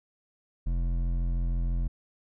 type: tone with hard clipping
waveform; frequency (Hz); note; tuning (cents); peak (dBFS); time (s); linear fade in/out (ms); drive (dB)
sine; 43.07; F1; -23; -27; 0.66-1.88; 10; 10
effects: none